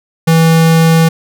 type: tone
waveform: square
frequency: 163.3 Hz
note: E3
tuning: 16 cents flat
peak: -6 dBFS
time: 0.27-1.09 s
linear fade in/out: 10 ms
effects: none